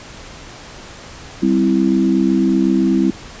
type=chord; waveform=sine; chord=C major; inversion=second; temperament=equal; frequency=196 / 261.6 / 329.6 Hz; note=G3 / C4 / E4; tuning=0 / 0 / 0 cents; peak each=-16 dBFS; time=1.42-3.11 s; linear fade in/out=10 ms; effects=pink hiss -36 dBFS RMS until 3.4 s + resampled to 16000 Hz